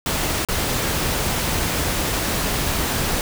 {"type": "noise with dropouts", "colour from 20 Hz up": "pink", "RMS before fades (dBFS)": -22, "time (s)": [0.06, 3.21], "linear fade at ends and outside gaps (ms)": 1, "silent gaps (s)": [0.45, 0.486], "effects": []}